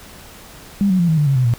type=tone with pitch steps; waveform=sine; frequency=200 / 185.53 / 172.11 / 159.66 / 148.11 / 137.4 / 127.46 / 118.24 Hz; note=G3 / F#3 / F3 / D#3 / D3 / C#3 / C3 / A#2; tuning=+35 / +5 / -25 / +45 / +15 / -15 / -45 / +25 cents; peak=-12 dBFS; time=0.81-1.538 s; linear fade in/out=0 ms; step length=91 ms; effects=pink hiss -40 dBFS RMS until 1.58 s